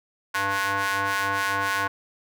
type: ring-modulated tone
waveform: sawtooth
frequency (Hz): 197.2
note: G3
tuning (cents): +11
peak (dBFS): -16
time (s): 0.34-1.88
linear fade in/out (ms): 10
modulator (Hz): 1280
effects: none